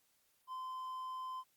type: tone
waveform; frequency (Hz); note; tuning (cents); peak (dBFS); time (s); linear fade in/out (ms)
triangle; 1031; C6; -26; -39; 0.47-1.44; 50
effects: white hiss -75 dBFS RMS until 1.56 s + Opus 48 kbps